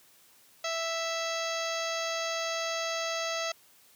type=harmonic tone with a mistuned harmonic; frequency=659.3 Hz; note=E5; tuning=in tune; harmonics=1 / 2 / 3 / 4 / 5 / 6 / 7 / 8 / 9 / 10; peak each=-34 / -37 / -39 / -40 / -41 / -42 / -42 / -43 / -44 / -44 dBFS; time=0.64-3.52 s; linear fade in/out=5 ms; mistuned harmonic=9; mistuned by=+70 cents; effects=white hiss -60 dBFS RMS until 3.95 s + high-pass 80 Hz 12 dB/octave